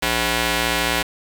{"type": "ring-modulated tone", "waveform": "5% pulse", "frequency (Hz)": 234.1, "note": "A#3", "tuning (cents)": 8, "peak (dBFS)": -4, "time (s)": [0.02, 1.03], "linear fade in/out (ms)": 10, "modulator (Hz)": 1230, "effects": ["7-bit"]}